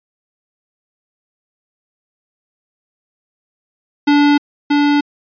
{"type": "tone with echo", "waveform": "square", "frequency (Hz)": 290.1, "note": "D4", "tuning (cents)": -21, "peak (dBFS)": -9, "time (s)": [4.07, 4.38], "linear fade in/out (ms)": 10, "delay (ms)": 630, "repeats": 1, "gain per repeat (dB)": -2, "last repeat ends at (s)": 5.01, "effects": ["resampled to 11025 Hz"]}